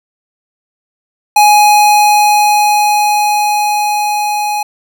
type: tone with level ramp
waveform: square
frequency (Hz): 835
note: G#5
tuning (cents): +9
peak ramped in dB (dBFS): -4 to -14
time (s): 1.36-4.63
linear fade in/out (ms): 5
effects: none